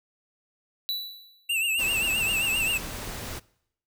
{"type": "tone with exponential decay", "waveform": "square", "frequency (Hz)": 3951, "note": "B7", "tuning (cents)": 0, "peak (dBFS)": -25, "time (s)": [0.89, 1.49], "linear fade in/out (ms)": 0, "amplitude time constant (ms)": 130}
{"type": "tone with vibrato", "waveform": "square", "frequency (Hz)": 2701, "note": "E7", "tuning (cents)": 42, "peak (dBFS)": -24, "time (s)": [1.49, 2.78], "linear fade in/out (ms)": 10, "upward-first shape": "triangle", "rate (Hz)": 7.6, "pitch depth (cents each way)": 99}
{"type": "noise", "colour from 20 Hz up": "pink", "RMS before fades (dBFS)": -36, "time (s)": [1.78, 3.4], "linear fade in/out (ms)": 20}
{"effects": ["noise-tail reverb RT60 0.7 s tail -22 dB re dry"]}